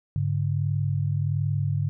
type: tone pair together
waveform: sine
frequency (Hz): 102.22 / 143.6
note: G#2 / D3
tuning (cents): -27 / -39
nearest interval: tritone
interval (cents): 588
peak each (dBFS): -25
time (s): 0.16-1.89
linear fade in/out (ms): 0
effects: none